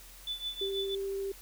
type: tone with tremolo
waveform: sine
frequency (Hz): 3490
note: A7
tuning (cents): -15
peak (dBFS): -31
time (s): 0.27-0.95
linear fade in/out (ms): 2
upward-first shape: triangle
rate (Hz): 6.2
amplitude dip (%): 90
type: tone with vibrato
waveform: sine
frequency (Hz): 391.9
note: G4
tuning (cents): 0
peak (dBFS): -32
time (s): 0.61-1.32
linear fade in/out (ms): 5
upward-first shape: triangle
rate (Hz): 14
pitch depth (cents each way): 8
effects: added 43 Hz sine -53 dBFS peak until 1.41 s + white hiss -53 dBFS RMS until 1.41 s